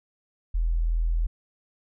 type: tone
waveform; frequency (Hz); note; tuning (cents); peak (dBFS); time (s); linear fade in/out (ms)
sine; 41.33; E1; +5; -21; 0.54-1.27; 10
effects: none